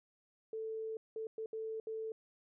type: tone bursts at uneven times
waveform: sine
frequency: 442.2 Hz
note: A4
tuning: 9 cents sharp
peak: -38 dBFS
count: 5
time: 0.53-0.97 / 1.16-1.27 / 1.38-1.46 / 1.53-1.8 / 1.87-2.12 s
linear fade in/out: 2 ms
effects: none